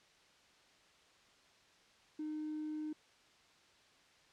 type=tone with hard clipping; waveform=sine; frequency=306.7 Hz; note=D#4; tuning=25 cents flat; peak=-39 dBFS; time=2.19-2.93 s; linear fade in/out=5 ms; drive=1 dB; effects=white hiss -66 dBFS RMS until 4.32 s + low-pass 5000 Hz 12 dB/octave